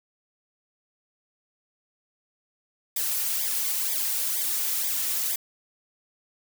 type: noise with flanger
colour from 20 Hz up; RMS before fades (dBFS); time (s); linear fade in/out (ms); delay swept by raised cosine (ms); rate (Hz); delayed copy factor
blue; -27; 2.96-5.36; 5; 0.7 to 3.1; 2.1; -0.95
effects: none